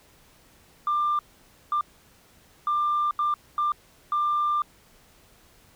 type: tone bursts at uneven times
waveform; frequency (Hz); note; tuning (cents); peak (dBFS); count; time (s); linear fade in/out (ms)
sine; 1191; D6; +24; -20; 6; 0.87-1.19 / 1.72-1.81 / 2.67-3.11 / 3.19-3.34 / 3.58-3.72 / 4.12-4.62; 2
effects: tanh soft clip ceiling -18 dBFS + pink hiss -57 dBFS RMS until 5.75 s